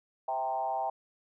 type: tone with frequency modulation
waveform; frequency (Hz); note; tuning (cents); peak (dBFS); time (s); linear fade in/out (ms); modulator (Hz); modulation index
sine; 787; G5; +7; -29; 0.28-0.9; 5; 132; 1.1
effects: none